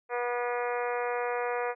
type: harmonic tone with a mistuned harmonic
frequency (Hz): 242.8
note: B3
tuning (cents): -29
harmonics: 2 / 3 / 4 / 5 / 6 / 7 / 8 / 9 / 10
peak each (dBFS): -31 / -35 / -37 / -39 / -41 / -42 / -43 / -44 / -45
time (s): 0.09-1.75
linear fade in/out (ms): 50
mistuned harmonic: 9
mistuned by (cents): -28
effects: none